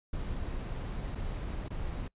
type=noise with dropouts; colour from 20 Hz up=brown; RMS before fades=-36 dBFS; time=0.13-2.08 s; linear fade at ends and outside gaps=5 ms; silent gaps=1.15-1.154 / 1.683-1.704 s; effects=noise-tail reverb RT60 0.1 s tail -23 dB re dry + resampled to 8000 Hz